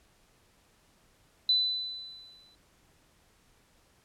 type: tone with exponential decay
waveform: sine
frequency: 4000 Hz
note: B7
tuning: 21 cents sharp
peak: -20 dBFS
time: 1.49-2.55 s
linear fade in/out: 2 ms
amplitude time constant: 230 ms
effects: pink hiss -65 dBFS RMS until 4.04 s + low-pass 12000 Hz 12 dB/octave